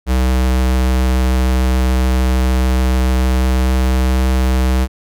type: tone with pitch glide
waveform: square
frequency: 63.8 to 64.17 Hz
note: C2 to C2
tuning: -43 to -33 cents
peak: -12 dBFS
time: 0.06-4.88 s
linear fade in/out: 50 ms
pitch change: +10 cents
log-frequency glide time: 3.09-3.93 s
effects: none